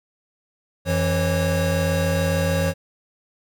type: tone cluster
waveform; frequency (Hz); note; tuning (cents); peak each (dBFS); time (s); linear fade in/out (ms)
square; 88.8 / 166.4 / 546; F2 / E3 / C#5; +29 / +17 / -26; -24; 0.85-2.74; 50
effects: none